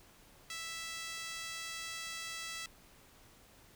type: tone with high-pass filter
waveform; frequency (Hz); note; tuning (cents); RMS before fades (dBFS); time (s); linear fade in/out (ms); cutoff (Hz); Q
5% pulse; 659.3; E5; 0; -43; 0.5-2.66; 2; 1600; 1.5
effects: pink hiss -61 dBFS RMS until 3.75 s